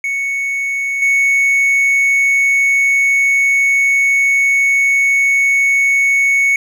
triangle tone with level steps, 2217 Hz, C#7, in tune, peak -14 / -8 dBFS, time 0.04-6.56 s, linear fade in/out 2 ms, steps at 1.02 s, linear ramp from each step 2 ms, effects none

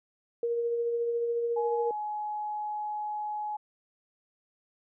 sine tone with tremolo, 470 Hz, A#4, 14 cents sharp, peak -25 dBFS, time 0.43-1.91 s, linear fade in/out 2 ms, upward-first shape triangle, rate 14 Hz, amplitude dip 35%
sine tone, 843 Hz, G#5, 26 cents sharp, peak -31 dBFS, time 1.56-3.57 s, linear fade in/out 10 ms
effects none

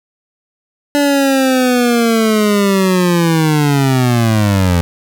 25% pulse linear sweep, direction down, 290 to 84.5 Hz, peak -6 dBFS, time 0.95-4.81 s, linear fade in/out 0 ms, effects none

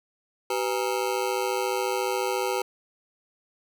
25% pulse ring-modulated tone, 440 Hz, A4, in tune, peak -18 dBFS, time 0.5-2.62 s, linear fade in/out 5 ms, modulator 57.1 Hz, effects none

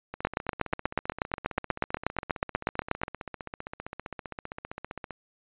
two click trains, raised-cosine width 0.5 ms, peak -21 / -9 dBFS, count 77 / 24, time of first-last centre 0.14-5.107 / 0.25-3.035 s, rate 15.3 / 8.26 Hz, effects resampled to 8000 Hz

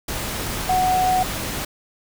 sine tone in noise, 740 Hz, F#5, in tune, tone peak -16 dBFS, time 0.69-1.23 s, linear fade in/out 5 ms, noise pink, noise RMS -27 dBFS, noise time 0.08-1.65 s, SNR +8 dB, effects none

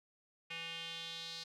square tone with band-pass filter sweep, 165.8 Hz, E3, 10 cents sharp, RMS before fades -45 dBFS, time 0.5-1.44 s, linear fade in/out 10 ms, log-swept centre 2600 to 4300 Hz, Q 4.1, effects none

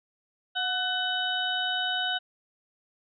harmonic tone with a mistuned harmonic, 750 Hz, F#5, 23 cents sharp, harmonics 1 / 2 / 4 / 5, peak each -33 / -30 / -31 / -33 dBFS, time 0.55-2.19 s, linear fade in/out 20 ms, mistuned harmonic 1, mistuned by -47 cents, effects none

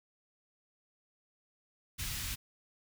pink band-stop noise, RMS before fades -38 dBFS, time 1.98-2.36 s, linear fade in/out 20 ms, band 120 to 2100 Hz, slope 12 dB/octave, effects none

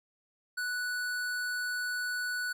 sine tone with hard clipping, 1480 Hz, F#6, in tune, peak -33 dBFS, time 0.57-2.53 s, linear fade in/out 10 ms, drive 16 dB, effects none

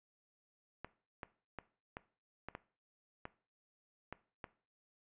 clicks, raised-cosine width 0.5 ms, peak -28 dBFS, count 9, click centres 0.846 / 1.232 / 1.587 / 1.969 / 2.486 / 2.551 / 3.254 / 4.126 / 4.442 s, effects noise-tail reverb RT60 0.4 s tail -18 dB re dry + resampled to 8000 Hz

